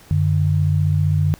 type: tone pair together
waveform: sine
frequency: 94.1 / 149.37 Hz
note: F#2 / D3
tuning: +30 / +30 cents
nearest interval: minor sixth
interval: 800 cents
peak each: -17 dBFS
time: 0.11-1.34 s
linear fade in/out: 0 ms
effects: pink hiss -47 dBFS RMS until 1.39 s